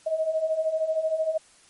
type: beating tone pair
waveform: sine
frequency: 625 / 638 Hz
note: D#5 / D#5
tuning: +8 / +43 cents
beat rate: 13 Hz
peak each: -29 / -24 dBFS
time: 0.06-1.38 s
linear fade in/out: 10 ms
effects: white hiss -56 dBFS RMS until 1.69 s + MP3 48 kbps